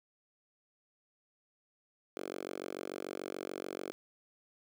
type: tone with high-pass filter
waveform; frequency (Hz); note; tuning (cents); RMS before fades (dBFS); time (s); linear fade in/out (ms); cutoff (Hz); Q
5% pulse; 46.86; F#1; +23; -42; 2.17-3.92; 0; 370; 2
effects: none